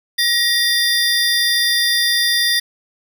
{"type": "tone cluster", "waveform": "square", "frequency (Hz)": [1896, 3577, 4858], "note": ["A#6", "A7", "D#8"], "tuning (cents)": [29, 28, -42], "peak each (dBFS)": -19, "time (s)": [0.18, 2.6], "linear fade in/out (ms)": 10, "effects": []}